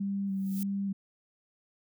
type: tone with vibrato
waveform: sine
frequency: 195.9 Hz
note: G3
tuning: 1 cent flat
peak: -29 dBFS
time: 0-0.93 s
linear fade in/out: 10 ms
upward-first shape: square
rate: 1.7 Hz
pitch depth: 19 cents each way
type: noise with exponential growth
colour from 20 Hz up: violet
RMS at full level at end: -38 dBFS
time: 0.27-0.63 s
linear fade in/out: 1 ms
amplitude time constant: 77 ms
effects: none